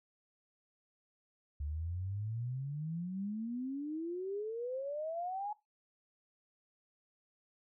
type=exponential sweep; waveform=sine; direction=up; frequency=70.9 to 850 Hz; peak=-36 dBFS; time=1.6-5.53 s; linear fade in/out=5 ms; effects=noise-tail reverb RT60 0.2 s tail -18 dB re dry